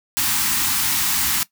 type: band-stop noise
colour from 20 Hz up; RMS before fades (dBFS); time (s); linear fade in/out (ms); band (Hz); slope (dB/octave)
white; -20; 0.17-1.43; 0; 340 to 780; 96
effects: noise-tail reverb RT60 0.1 s tail -18 dB re dry